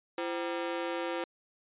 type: ring-modulated tone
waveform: sawtooth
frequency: 429.1 Hz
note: A4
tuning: 43 cents flat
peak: -25 dBFS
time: 0.18-1.24 s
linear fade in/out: 2 ms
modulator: 89.6 Hz
effects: resampled to 8000 Hz

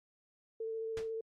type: tone with vibrato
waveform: sine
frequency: 447.3 Hz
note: A4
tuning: 28 cents sharp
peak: -36 dBFS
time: 0.6-1.21 s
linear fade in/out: 5 ms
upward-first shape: square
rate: 14 Hz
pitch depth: 10 cents each way
type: noise with exponential decay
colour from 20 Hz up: pink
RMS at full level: -41 dBFS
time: 0.97-1.11 s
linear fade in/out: 0 ms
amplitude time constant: 30 ms
effects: low-pass 6000 Hz 12 dB/octave + Opus 48 kbps

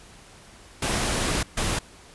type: noise bursts at uneven times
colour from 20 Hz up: pink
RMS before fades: -25 dBFS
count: 2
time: 0.82-1.43 / 1.57-1.79 s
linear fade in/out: 5 ms
effects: pink hiss -49 dBFS RMS until 2.14 s + resampled to 24000 Hz

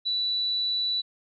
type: tone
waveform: sine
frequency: 3955 Hz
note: B7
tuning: 2 cents sharp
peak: -24 dBFS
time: 0.05-1.02 s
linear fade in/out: 20 ms
effects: none

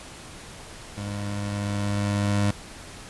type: tone with level ramp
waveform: 25% pulse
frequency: 101.8 Hz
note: G#2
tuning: 34 cents flat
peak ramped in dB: -27 to -16 dBFS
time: 0.97-2.51 s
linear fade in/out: 5 ms
effects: pink hiss -42 dBFS RMS until 3.09 s + resampled to 24000 Hz

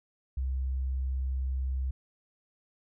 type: tone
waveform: sine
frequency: 65.41 Hz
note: C2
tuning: in tune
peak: -28 dBFS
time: 0.37-1.91 s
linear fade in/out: 5 ms
effects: none

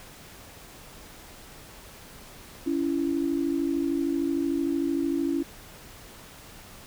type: tone pair together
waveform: sine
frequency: 280.9 / 334.1 Hz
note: C#4 / E4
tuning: +23 / +23 cents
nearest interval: minor third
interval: 300 cents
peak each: -26 / -27 dBFS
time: 2.66-5.43 s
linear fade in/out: 10 ms
effects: pink hiss -47 dBFS RMS until 6.86 s

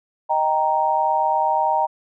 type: chord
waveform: sine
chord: Eb major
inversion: none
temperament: equal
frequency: 622.3 / 784 / 932.3 Hz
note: Eb5 / G5 / Bb5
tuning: 0 / 0 / 0 cents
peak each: -24 / -21 / -19 dBFS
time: 0.29-1.87 s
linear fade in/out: 20 ms
effects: none

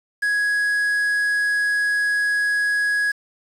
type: tone with quantisation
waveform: triangle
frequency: 1666 Hz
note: G#6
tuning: 5 cents sharp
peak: -16 dBFS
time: 0.22-3.12 s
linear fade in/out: 10 ms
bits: 6
effects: low-pass 11000 Hz 12 dB/octave

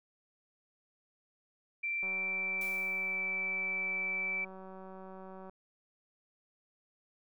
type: tone with pitch glide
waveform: sine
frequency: 2349 to 2321 Hz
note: D7 to D7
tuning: 0 to -21 cents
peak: -32 dBFS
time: 1.83-4.45 s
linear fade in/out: 10 ms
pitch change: -21 cents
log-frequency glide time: 1.98-3.22 s
type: click train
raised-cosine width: 1 ms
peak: -36 dBFS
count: 656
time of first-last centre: 2.03-5.496 s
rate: 189 Hz
type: noise with exponential decay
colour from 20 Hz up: blue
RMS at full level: -47 dBFS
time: 2.61-3.4 s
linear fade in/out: 2 ms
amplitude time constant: 170 ms
effects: none

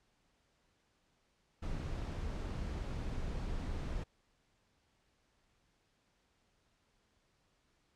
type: noise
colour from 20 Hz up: brown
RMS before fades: -39 dBFS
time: 1.62-4.04 s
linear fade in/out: 10 ms
effects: pink hiss -75 dBFS RMS until 7.95 s + low-pass 7000 Hz 12 dB/octave

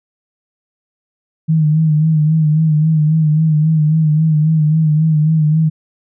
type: tone with vibrato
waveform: sine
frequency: 155.7 Hz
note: D#3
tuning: 2 cents sharp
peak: -9 dBFS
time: 1.48-5.7 s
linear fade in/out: 20 ms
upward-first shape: sine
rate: 3.7 Hz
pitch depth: 53 cents each way
effects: none

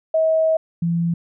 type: tone pair in turn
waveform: sine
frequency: 640 / 169.22 Hz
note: D#5 / E3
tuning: +49 / +46 cents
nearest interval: octave + major seventh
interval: 2303 cents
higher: first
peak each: -14 / -17 dBFS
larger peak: first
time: 0.14-0.57 / 0.82-1.14 s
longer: first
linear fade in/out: 5 ms
effects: none

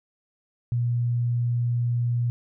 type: tone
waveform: sine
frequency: 120 Hz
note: B2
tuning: 49 cents flat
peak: -21 dBFS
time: 0.72-2.3 s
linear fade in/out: 0 ms
effects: none

